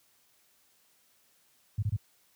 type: tone bursts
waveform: sine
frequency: 103.9 Hz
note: G#2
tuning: 1 cent sharp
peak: -25 dBFS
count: 3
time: 1.78-1.964 s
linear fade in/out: 5 ms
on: 44 ms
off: 26 ms
effects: white hiss -67 dBFS RMS until 2.35 s + high-pass 60 Hz 12 dB/octave